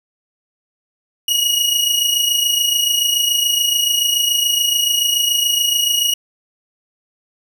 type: tone pair together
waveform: sawtooth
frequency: 2879 / 2906 Hz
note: F#7 / F#7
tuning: -48 / -32 cents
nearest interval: unison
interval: 16 cents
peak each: -14 dBFS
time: 1.28-6.14 s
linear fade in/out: 5 ms
effects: none